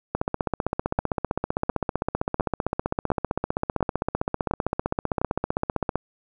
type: two click trains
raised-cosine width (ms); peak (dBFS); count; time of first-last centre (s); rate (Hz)
1; -9 / -9; 7 / 91; 0.99-5.215 / 0.15-5.956; 1.42 / 15.5
effects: none